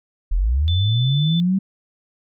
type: linear sweep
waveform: sine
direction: up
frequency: 35.57 to 196 Hz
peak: -15 dBFS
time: 0.31-1.59 s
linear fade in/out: 10 ms
type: tone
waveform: sine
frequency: 3520 Hz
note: A7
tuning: in tune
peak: -25 dBFS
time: 0.68-1.4 s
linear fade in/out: 0 ms
effects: none